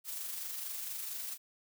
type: noise with amplitude modulation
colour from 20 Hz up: blue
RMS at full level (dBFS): -39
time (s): 0.04-1.38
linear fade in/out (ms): 50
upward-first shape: sine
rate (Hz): 24.3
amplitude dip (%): 35
effects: none